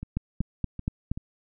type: two click trains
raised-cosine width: 5 ms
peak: -22 / -14 dBFS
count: 4 / 5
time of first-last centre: 0.03-1.175 / 0.17-1.116 s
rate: 2.62 / 4.23 Hz
effects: none